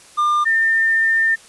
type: tone pair in turn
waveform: triangle / sine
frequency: 1200 / 1803.7 Hz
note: D6 / A6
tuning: +37 / +42 cents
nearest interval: perfect fifth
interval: 705 cents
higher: second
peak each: -12 / -13 dBFS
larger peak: first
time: 0.17-0.45 / 0.45-1.36 s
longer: second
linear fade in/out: 20 ms
effects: white hiss -45 dBFS RMS until 1.48 s + resampled to 24000 Hz